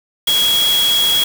sine tone in noise, 3322 Hz, G#7, in tune, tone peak -12 dBFS, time 0.27-1.24 s, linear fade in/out 5 ms, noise white, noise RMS -21 dBFS, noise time 0.27-1.24 s, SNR +6 dB, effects none

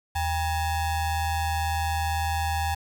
square ring-modulated tone, 440 Hz, A4, in tune, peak -22 dBFS, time 0.15-2.75 s, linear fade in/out 10 ms, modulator 359 Hz, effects 8-bit

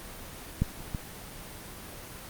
clicks, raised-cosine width 5 ms, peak -12 / -28 / -19 dBFS, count 3, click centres 0.62 / 0.806 / 0.948 s, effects pink hiss -43 dBFS RMS until 2.29 s + Opus 24 kbps

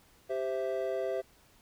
triangle chord, C major, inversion second, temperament equal with one note detuned, 392 / 521.7 / 659.3 Hz, G4 / C5 / E5, 0 / -5 / 0 cents, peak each -33 dBFS, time 0.29-1.22 s, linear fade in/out 20 ms, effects pink hiss -63 dBFS RMS until 1.61 s

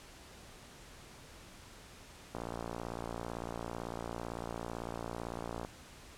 click train, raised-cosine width 1 ms, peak -25 dBFS, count 192, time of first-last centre 2.35-5.649 s, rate 57.9 Hz, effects pink hiss -54 dBFS RMS until 6.17 s + low-pass 10000 Hz 12 dB/octave

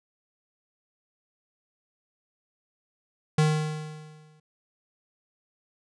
square tone with exponential decay, 154 Hz, D#3, 17 cents flat, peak -18 dBFS, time 3.38-4.4 s, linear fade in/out 5 ms, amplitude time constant 220 ms, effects resampled to 22050 Hz

